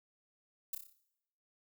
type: noise with echo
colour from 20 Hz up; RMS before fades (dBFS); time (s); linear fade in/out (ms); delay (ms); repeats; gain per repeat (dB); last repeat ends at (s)
violet; -36; 0.73-0.75; 5; 30; 6; -5; 0.93
effects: noise-tail reverb RT60 0.8 s tail -18 dB re dry